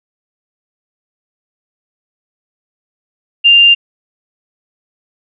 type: tone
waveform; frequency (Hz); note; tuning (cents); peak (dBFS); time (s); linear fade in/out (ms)
sine; 2794; F7; 0; -3; 3.44-3.75; 20
effects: none